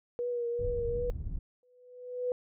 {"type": "tone with vibrato", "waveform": "sine", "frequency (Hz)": 479.5, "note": "A#4", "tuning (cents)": 49, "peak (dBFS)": -30, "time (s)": [0.19, 1.1], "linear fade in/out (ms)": 0, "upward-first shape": "triangle", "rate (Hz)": 2.6, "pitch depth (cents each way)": 38}
{"type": "low-pass noise", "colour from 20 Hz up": "pink", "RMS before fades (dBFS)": -36, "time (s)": [0.59, 1.39], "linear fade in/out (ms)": 5, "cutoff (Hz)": 100, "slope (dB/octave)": 12}
{"type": "tone with exponential growth", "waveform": "sine", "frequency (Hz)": 496.1, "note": "B4", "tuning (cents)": 8, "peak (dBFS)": -26, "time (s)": [1.63, 2.32], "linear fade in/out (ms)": 1, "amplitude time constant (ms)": 150}
{"effects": []}